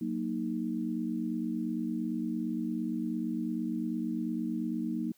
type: chord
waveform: sine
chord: D# minor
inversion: first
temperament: equal with one note detuned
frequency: 185 / 233.8 / 311.1 Hz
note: F#3 / A#3 / D#4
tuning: 0 / +5 / 0 cents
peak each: -37 / -33 / -35 dBFS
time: 0.01-5.12 s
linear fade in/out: 5 ms
effects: white hiss -67 dBFS RMS until 5.17 s